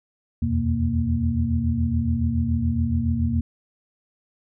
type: tone cluster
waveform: sine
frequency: 80.7 / 87.8 / 124.5 / 232 Hz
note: E2 / F2 / B2 / A#3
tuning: -36 / +10 / +14 / -8 cents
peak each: -25 / -25 / -27 / -24 dBFS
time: 0.42-3.41 s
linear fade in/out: 5 ms
effects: none